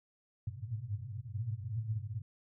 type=band-pass noise; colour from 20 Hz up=white; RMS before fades=-39 dBFS; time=0.47-2.22 s; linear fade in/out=5 ms; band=100 to 120 Hz; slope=96 dB/octave; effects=none